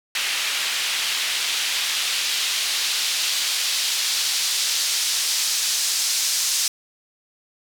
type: noise with band-pass filter sweep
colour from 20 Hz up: white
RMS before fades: -23 dBFS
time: 0.15-6.68 s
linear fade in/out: 2 ms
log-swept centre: 2700 to 5500 Hz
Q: 1.2
effects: none